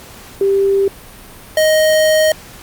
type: tone pair in turn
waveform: sine / square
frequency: 393.3 / 624.3 Hz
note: G4 / D#5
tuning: +6 / +6 cents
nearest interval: minor sixth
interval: 800 cents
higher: second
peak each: -10 dBFS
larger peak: neither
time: 0.41-0.88 / 1.57-2.32 s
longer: second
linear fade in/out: 2 ms
effects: pink hiss -37 dBFS RMS until 2.62 s + Opus 48 kbps